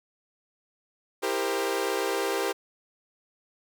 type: chord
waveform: sawtooth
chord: C dominant seventh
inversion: first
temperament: equal with one note detuned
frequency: 329.6 / 397.2 / 466.2 / 523.3 Hz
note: E4 / G4 / Bb4 / C5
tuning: 0 / +23 / 0 / 0 cents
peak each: -31 / -25 / -28 / -29 dBFS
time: 1.22-2.53 s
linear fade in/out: 20 ms
effects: none